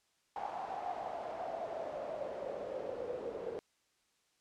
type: noise with band-pass filter sweep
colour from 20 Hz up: pink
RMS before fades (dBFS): -41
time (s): 0.36-3.59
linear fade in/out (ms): 0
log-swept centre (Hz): 810 to 460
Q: 7.4
effects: white hiss -75 dBFS RMS until 4.4 s + low-pass 8000 Hz 12 dB/octave